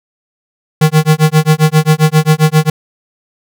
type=tone with tremolo; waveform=square; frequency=155.4 Hz; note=D#3; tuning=2 cents flat; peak=-4 dBFS; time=0.81-2.7 s; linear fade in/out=5 ms; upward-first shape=sine; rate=7.5 Hz; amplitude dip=100%; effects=none